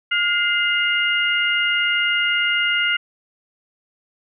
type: tone cluster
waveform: sine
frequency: 1423 / 2078 / 2838 Hz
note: F6 / C7 / F7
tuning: +32 / -12 / +27 cents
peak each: -21 dBFS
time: 0.11-2.97 s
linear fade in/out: 10 ms
effects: none